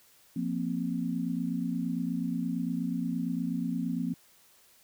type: chord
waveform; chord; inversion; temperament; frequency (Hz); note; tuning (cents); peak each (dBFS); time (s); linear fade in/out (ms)
sine; F suspended fourth; none; equal; 174.61 / 233.1 / 261.6; F3 / Bb3 / C4; 0 / 0 / 0; -33; 0.36-4.14; 5
effects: white hiss -61 dBFS RMS until 4.83 s